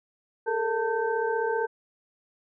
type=tone cluster; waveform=sine; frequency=423.4 / 458.8 / 895 / 1550 Hz; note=G#4 / A#4 / A5 / G6; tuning=+33 / -28 / +29 / -20 cents; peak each=-31 / -27 / -30 / -33 dBFS; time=0.46-1.67 s; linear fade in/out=20 ms; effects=none